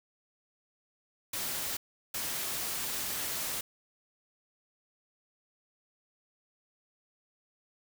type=noise bursts at uneven times; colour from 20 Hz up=white; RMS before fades=-35 dBFS; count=2; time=1.33-1.77 / 2.14-3.61 s; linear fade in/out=5 ms; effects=none